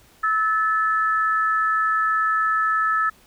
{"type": "tone pair together", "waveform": "sine", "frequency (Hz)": [1304.3, 1741], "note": ["E6", "A6"], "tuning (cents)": [-19, -19], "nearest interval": "perfect fourth", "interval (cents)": 500, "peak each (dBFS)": [-19, -23], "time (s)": [0.23, 3.1], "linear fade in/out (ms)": 10, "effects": ["pink hiss -54 dBFS RMS until 3.26 s"]}